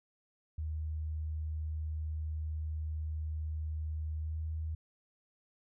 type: tone with pitch glide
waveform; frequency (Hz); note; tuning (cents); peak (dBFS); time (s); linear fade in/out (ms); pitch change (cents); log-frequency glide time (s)
sine; 77.78 to 79.05; D#2 to D#2; 0 to +28; -34; 0.58-4.75; 5; +28; 4.19-4.38
effects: none